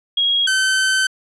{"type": "tone pair in turn", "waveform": ["sine", "sawtooth"], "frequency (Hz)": [3292, 1535.8], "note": ["G#7", "G6"], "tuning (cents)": [-16, -36], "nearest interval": "octave + minor second", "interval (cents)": 1320, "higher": "first", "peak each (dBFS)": [-14, -11], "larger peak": "second", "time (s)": [[0.17, 0.47], [0.47, 1.07]], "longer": "second", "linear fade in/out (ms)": 5, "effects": ["resampled to 24000 Hz"]}